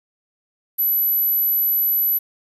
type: tone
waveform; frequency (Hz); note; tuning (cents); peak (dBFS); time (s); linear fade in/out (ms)
sine; 11930; F#9; +13; -14; 0.78-2.19; 20
effects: tanh soft clip ceiling -14 dBFS + 8-bit